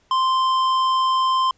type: tone with hard clipping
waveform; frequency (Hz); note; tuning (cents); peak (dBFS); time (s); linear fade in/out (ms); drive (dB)
sine; 1043; C6; -6; -18; 0.11-1.51; 2; 9
effects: pink hiss -61 dBFS RMS until 1.57 s + resampled to 16000 Hz